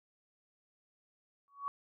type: tone with exponential growth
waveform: sine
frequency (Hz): 1125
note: C#6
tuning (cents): +25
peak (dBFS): -31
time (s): 1.48-1.68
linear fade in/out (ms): 0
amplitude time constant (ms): 42
effects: none